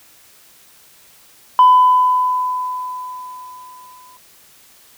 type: tone with exponential decay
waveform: sine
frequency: 1004 Hz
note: B5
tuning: 28 cents sharp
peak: -3 dBFS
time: 1.59-4.17 s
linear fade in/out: 1 ms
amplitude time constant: 560 ms
effects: tanh soft clip ceiling -3 dBFS + white hiss -48 dBFS RMS until 4.97 s

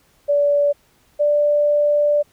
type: tone pair in turn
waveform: sine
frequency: 577 / 588.1 Hz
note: D5 / D5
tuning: -31 / +2 cents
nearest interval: unison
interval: 33 cents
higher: second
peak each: -13 dBFS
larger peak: neither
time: 0.28-0.73 / 1.19-2.23 s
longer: second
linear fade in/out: 20 ms
effects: pink hiss -58 dBFS RMS until 2.32 s

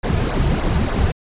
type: noise with flanger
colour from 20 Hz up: brown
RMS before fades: -18 dBFS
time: 0.03-1.12 s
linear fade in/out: 10 ms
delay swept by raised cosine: 0.3 to 3.8 ms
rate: 3.4 Hz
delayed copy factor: -0.65
effects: resampled to 8000 Hz

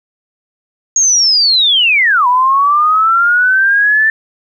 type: linear two-way sweep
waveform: sine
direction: down then up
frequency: 6645 to 970 to 1778 Hz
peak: -7 dBFS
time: 0.96-4.1 s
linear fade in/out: 2 ms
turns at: 2.27 s
effects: 8-bit

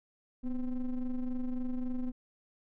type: ring-modulated tone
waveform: triangle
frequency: 130.81 Hz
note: C3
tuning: in tune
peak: -26 dBFS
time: 0.43-2.12 s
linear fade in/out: 20 ms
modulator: 119 Hz
effects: none

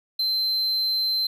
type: tone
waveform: triangle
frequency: 4100 Hz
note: C8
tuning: 36 cents flat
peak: -20 dBFS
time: 0.19-1.27 s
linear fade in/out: 5 ms
effects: none

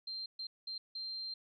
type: tone bursts at uneven times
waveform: sine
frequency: 4160 Hz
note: C8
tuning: 11 cents flat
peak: -39 dBFS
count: 4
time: 0.07-0.26 / 0.39-0.47 / 0.67-0.78 / 0.95-1.34 s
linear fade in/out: 5 ms
effects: none

